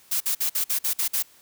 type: noise bursts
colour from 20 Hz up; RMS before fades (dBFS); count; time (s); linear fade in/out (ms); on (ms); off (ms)
blue; -24; 8; 0.11-1.227; 10; 95; 51
effects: white hiss -55 dBFS RMS until 1.41 s